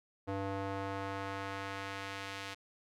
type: tone with band-pass filter sweep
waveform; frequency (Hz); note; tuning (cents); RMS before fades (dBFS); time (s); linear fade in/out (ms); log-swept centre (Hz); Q
square; 98; G2; 0; -40; 0.27-2.55; 20; 580 to 2900; 0.79
effects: none